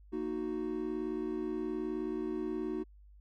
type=chord; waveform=triangle; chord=D# minor; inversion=second; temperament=equal; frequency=233.1 / 311.1 / 370 Hz; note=A#3 / D#4 / F#4; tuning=0 / 0 / 0 cents; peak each=-39 / -35 / -35 dBFS; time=0.12-2.84 s; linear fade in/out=20 ms; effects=added 50 Hz sine -54 dBFS peak until 3.2 s